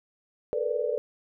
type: tone cluster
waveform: sine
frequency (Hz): 436.8 / 474.9 / 496.9 / 587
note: A4 / A#4 / B4 / D5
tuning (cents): -13 / +32 / +11 / -1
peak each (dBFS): -31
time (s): 0.53-0.98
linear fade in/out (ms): 0
effects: none